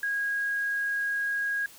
sine tone, 1641 Hz, G#6, 21 cents flat, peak -26 dBFS, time 0.03-1.66 s, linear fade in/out 2 ms, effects white hiss -51 dBFS RMS until 1.78 s

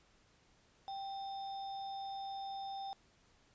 sine tone with sample-and-hold, 784 Hz, G5, in tune, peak -40 dBFS, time 0.88-2.93 s, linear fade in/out 0 ms, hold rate 4410 Hz, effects pink hiss -69 dBFS RMS until 3.54 s + resampled to 16000 Hz

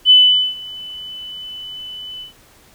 sine tone with ADSR envelope, 3001 Hz, F#7, 24 cents sharp, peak -4 dBFS, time 0.05-2.33 s, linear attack 53 ms, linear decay 440 ms, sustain -24 dB, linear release 120 ms, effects pink hiss -49 dBFS RMS until 2.74 s

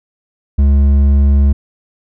sine tone with hard clipping, 70.2 Hz, C#2, 22 cents sharp, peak -8 dBFS, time 0.58-1.53 s, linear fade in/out 10 ms, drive 6 dB, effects none

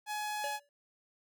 sawtooth tone, 843 Hz, G#5, 26 cents sharp, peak -31 dBFS, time 0.06-0.6 s, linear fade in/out 50 ms
square tone with exponential decay, 574 Hz, D5, 40 cents flat, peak -36 dBFS, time 0.44-0.69 s, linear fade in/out 1 ms, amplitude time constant 54 ms
effects none

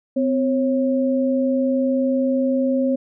sine tone pair together, 256.7 / 543.9 Hz, C4 / C#5, -33 / -33 cents, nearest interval octave + minor second, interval 1300 cents, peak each -18 / -21 dBFS, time 0.16-2.96 s, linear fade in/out 10 ms, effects none

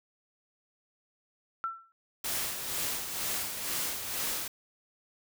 sine tone with exponential decay, 1343 Hz, E6, 32 cents sharp, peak -27 dBFS, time 1.64-1.92 s, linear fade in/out 0 ms, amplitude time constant 59 ms
white noise with tremolo, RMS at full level -32 dBFS, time 2.24-4.48 s, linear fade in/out 5 ms, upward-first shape sine, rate 2.1 Hz, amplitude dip 50%
effects none

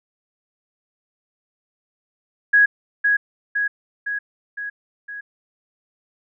sine tone with echo, 1661.2 Hz, G#6, in tune, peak -10 dBFS, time 2.53-2.66 s, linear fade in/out 10 ms, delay 510 ms, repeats 5, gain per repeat -4 dB, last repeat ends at 5.21 s, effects none

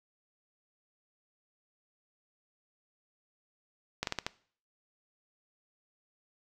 slowing click train, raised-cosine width 0.2 ms, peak -14 dBFS, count 5, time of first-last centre 4.03-4.265 s, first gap 42 ms, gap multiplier 1.23, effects noise-tail reverb RT60 0.5 s tail -20 dB re dry

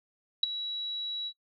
sine tone with ADSR envelope, 3900 Hz, B7, 23 cents flat, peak -17 dBFS, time 0.43-1.33 s, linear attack 4 ms, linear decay 10 ms, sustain -15 dB, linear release 62 ms, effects noise-tail reverb RT60 0.1 s tail -19 dB re dry

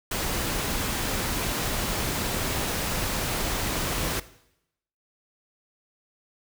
pink noise, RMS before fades -28 dBFS, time 0.11-4.2 s, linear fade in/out 5 ms, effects noise-tail reverb RT60 0.8 s tail -17 dB re dry

